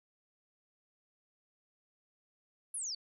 sine exponential sweep, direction down, 11175 to 4400 Hz, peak -36 dBFS, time 2.74-2.95 s, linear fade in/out 5 ms, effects none

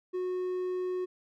triangle tone, 365.7 Hz, F#4, 20 cents flat, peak -28 dBFS, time 0.13-1.06 s, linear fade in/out 20 ms, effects none

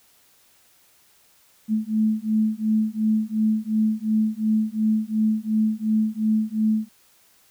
sine beating tone pair, 215.9 / 218.7 Hz, A3 / A3, -33 / -10 cents, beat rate 2.8 Hz, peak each -22 dBFS, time 1.68-6.89 s, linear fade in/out 50 ms, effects white hiss -58 dBFS RMS until 7.5 s

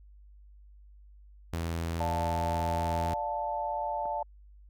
sawtooth tone, 83.3 Hz, E2, 19 cents sharp, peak -27 dBFS, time 1.53-3.14 s, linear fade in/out 0 ms
sine chord, D minor, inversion none, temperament just, 587.3 / 704.8 / 881 Hz, D5 / F5 / A5, 0 / +16 / +2 cents, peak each -36 / -36 / -32 dBFS, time 2-4.23 s, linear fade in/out 5 ms
clicks, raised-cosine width 1 ms, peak -33 dBFS, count 4, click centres 2.555 / 2.6 / 3.073 / 4.056 s
effects added 50 Hz sine -51 dBFS peak until 4.69 s

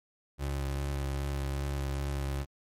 30% pulse tone with vibrato, 69.3 Hz, C#2, in tune, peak -28 dBFS, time 0.38-2.46 s, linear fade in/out 50 ms, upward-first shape sine, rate 2.5 Hz, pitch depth 20 cents each way, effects MP3 64 kbps

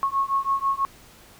sine beating tone pair, 1092 / 1098.1 Hz, C#6 / C#6, -26 / -17 cents, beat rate 6.1 Hz, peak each -24 dBFS, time 0.03-0.85 s, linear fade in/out 0 ms, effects pink hiss -50 dBFS RMS until 1.39 s

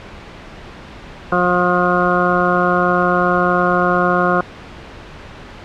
harmonic tone, 178.3 Hz, F3, 36 cents sharp, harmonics 1 / 2 / 3 / 4 / 6 / 7 / 8, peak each -20 / -20 / -20 / -20 / -20 / -20 / -20 dBFS, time 1.32-4.41 s, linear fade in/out 2 ms, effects pink hiss -35 dBFS RMS until 5.64 s + low-pass 3000 Hz 12 dB/octave

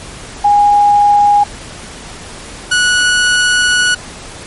sine / sawtooth tone pair in turn, 821 / 1468.8 Hz, G#5 / F#6, -20 / -13 cents, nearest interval minor seventh, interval 1007 cents, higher second, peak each -5 dBFS, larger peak neither, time 0.44-1.44 / 2.71-3.95 s, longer second, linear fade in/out 10 ms, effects pink hiss -30 dBFS RMS until 4.46 s + MP3 48 kbps

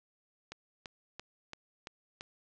click train, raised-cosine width 0.2 ms, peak -25 dBFS, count 6, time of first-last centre 0.52-2.209 s, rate 2.96 Hz, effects low-pass 7000 Hz 12 dB/octave

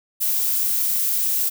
violet noise, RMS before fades -21 dBFS, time 0.2-1.5 s, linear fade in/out 20 ms, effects none

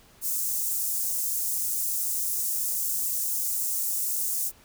white high-pass noise, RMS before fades -28 dBFS, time 0.21-4.52 s, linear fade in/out 50 ms, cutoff 6700 Hz, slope 24 dB/octave, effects pink hiss -56 dBFS RMS until 4.64 s

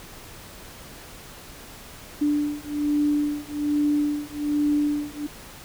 sine beating tone pair, 293.7 / 294.9 Hz, D4 / D4, 0 / +7 cents, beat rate 1.2 Hz, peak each -24 dBFS, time 2.21-5.27 s, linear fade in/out 10 ms, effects pink hiss -43 dBFS RMS until 5.64 s

